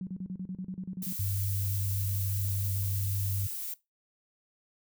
sine tone bursts, 185.1 Hz, F#3, 1 cent sharp, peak -33 dBFS, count 12, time 0.01-1.126 s, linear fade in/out 2 ms, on 60 ms, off 36 ms
violet noise, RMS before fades -37 dBFS, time 1.02-3.74 s, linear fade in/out 5 ms
sine tone, 98 Hz, G2, in tune, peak -29 dBFS, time 1.19-3.47 s, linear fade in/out 5 ms
effects noise-tail reverb RT60 0.2 s tail -19 dB re dry

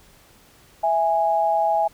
sine tone pair together, 659.3 / 827.2 Hz, E5 / G#5, 0 / -7 cents, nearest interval major third, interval 393 cents, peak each -21 / -19 dBFS, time 0.83-1.88 s, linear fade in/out 10 ms, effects pink hiss -53 dBFS RMS until 1.93 s

